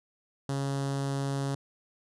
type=tone with notch filter; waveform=sawtooth; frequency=138.2 Hz; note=C#3; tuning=5 cents flat; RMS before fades=-31 dBFS; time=0.49-1.55 s; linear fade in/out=2 ms; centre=2300 Hz; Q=1.3; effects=resampled to 24000 Hz